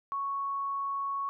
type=tone; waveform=sine; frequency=1108.7 Hz; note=C#6; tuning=in tune; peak=-30 dBFS; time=0.12-1.29 s; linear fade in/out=0 ms; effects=none